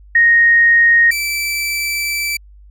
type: tone pair in turn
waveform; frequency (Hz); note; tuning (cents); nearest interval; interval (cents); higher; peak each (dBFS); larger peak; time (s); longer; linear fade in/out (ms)
sine / sawtooth; 1864.7 / 2324; A#6 / D7; 0 / -19; major third; 381; second; -7 / -14; first; 0.15-1.11 / 1.11-2.37; second; 5
effects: added 50 Hz sine -39 dBFS peak until 2.7 s